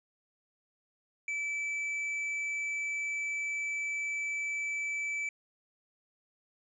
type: tone with hard clipping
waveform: sine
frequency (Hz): 2311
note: D7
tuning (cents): -28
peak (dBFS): -33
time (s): 1.28-5.29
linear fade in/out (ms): 2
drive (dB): 4
effects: resampled to 22050 Hz